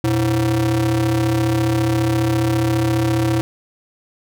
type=ring-modulated tone; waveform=square; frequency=103.83 Hz; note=G#2; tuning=in tune; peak=-13 dBFS; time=0.04-3.41 s; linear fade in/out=0 ms; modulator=225 Hz; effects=none